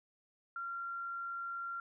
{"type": "tone", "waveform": "sine", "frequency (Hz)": 1378, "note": "F6", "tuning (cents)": -24, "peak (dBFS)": -38, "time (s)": [0.56, 1.8], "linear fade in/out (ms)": 2, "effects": []}